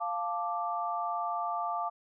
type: chord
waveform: sine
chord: D minor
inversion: first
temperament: equal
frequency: 698.5 / 880 / 1174.7 Hz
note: F5 / A5 / D6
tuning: 0 / 0 / 0 cents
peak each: -34 / -36 / -34 dBFS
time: 0-1.9 s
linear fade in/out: 20 ms
effects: none